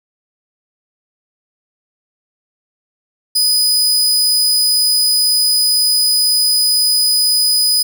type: tone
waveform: sawtooth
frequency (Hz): 4981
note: D#8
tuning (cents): +1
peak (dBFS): -8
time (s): 3.35-7.83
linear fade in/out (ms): 10
effects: none